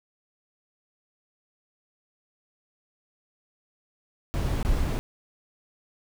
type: noise with dropouts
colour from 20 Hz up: brown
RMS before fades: -25 dBFS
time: 4.34-4.99 s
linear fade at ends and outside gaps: 0 ms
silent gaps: 4.628-4.649 s
effects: none